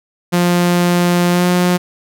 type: tone with pitch glide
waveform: sawtooth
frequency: 175.7 to 178.56 Hz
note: F3 to F3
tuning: +11 to +39 cents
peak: -7 dBFS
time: 0.32-1.78 s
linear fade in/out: 20 ms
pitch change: +28 cents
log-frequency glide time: 1.3-1.46 s
effects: none